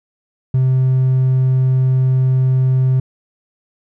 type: tone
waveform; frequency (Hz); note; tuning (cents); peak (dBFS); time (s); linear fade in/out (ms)
triangle; 130; C3; -11; -8; 0.54-3; 5
effects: tanh soft clip ceiling -5 dBFS